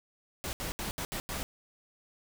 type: noise bursts at uneven times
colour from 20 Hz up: pink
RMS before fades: -36 dBFS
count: 6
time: 0.44-0.53 / 0.6-0.72 / 0.79-0.91 / 0.98-1.05 / 1.12-1.2 / 1.29-1.43 s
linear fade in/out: 0 ms
effects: none